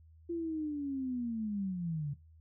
sine linear sweep, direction down, 344.1 to 138.7 Hz, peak -33 dBFS, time 0.29-2.14 s, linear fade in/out 10 ms, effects noise-tail reverb RT60 0.2 s tail -17 dB re dry + added 80 Hz sine -56 dBFS peak until 2.4 s

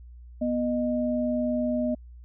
sine tone pair together, 244.4 / 615.8 Hz, B3 / D#5, -18 / -18 cents, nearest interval octave + major third, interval 1600 cents, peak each -25 / -28 dBFS, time 0.41-1.95 s, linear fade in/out 10 ms, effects added 60 Hz sine -43 dBFS peak until 2.24 s

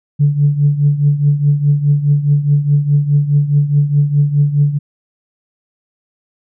sine tone with tremolo, 145 Hz, D3, 22 cents flat, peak -5 dBFS, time 0.19-4.79 s, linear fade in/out 20 ms, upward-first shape triangle, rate 4.8 Hz, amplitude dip 80%, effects tanh soft clip ceiling -2 dBFS

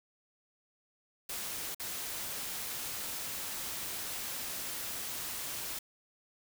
white noise with dropouts, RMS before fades -39 dBFS, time 1.29-5.79 s, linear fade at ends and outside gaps 5 ms, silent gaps 1.747-1.797 s, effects none

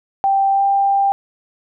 sine tone with pitch glide, 784 to 792.2 Hz, G5 to G5, 0 to +18 cents, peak -12 dBFS, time 0.24-1.12 s, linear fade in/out 0 ms, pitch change +18 cents, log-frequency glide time 0.51-0.63 s, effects none

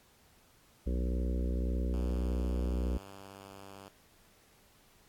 harmonic tone, 61.74 Hz, B1, in tune, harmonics 1 / 3 / 4 / 5 / 6 / 7 / 8 / 9, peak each -30 / -40 / -42 / -44 / -46 / -47 / -48 / -49 dBFS, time 0.86-2.98 s, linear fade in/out 10 ms
5% pulse tone, 98 Hz, G2, in tune, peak -37 dBFS, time 1.93-3.89 s, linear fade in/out 10 ms
effects pink hiss -64 dBFS RMS until 5.08 s + AAC 64 kbps

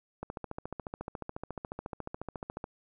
click train, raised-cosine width 1 ms, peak -23 dBFS, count 35, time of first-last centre 0.23-2.641 s, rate 14.1 Hz, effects none

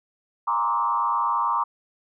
sine tone with frequency modulation, 1046.5 Hz, C6, in tune, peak -20 dBFS, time 0.47-1.64 s, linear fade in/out 10 ms, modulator 109 Hz, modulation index 1.5, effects none

